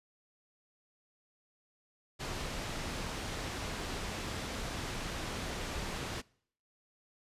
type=low-pass noise; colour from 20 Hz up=pink; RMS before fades=-39 dBFS; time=2.19-6.22 s; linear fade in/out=20 ms; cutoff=6600 Hz; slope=12 dB/octave; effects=noise-tail reverb RT60 0.6 s tail -24 dB re dry + resampled to 32000 Hz